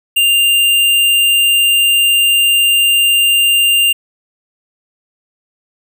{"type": "tone", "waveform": "square", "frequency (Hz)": 2794, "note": "F7", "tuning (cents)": 0, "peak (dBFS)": -9, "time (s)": [0.16, 3.93], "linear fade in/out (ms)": 10, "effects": []}